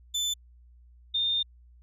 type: tone pair in turn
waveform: 30% pulse / sine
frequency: 3520 / 3629 Hz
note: A7 / A#7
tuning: 0 / -47 cents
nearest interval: minor second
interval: 53 cents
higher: second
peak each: -24 dBFS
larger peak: neither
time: 0.14-0.34 / 1.14-1.43 s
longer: second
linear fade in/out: 10 ms
effects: added 60 Hz sine -52 dBFS peak until 1.82 s + resampled to 32000 Hz